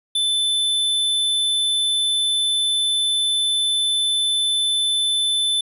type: tone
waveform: square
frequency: 3520 Hz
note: A7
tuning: in tune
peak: -18 dBFS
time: 0.15-5.61 s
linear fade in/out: 5 ms
effects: resampled to 32000 Hz